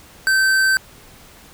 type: tone with tanh clipping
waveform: sine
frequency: 1548 Hz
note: G6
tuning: 22 cents flat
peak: -15 dBFS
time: 0.27-0.77 s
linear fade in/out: 0 ms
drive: 17 dB
effects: pink hiss -45 dBFS RMS until 1.53 s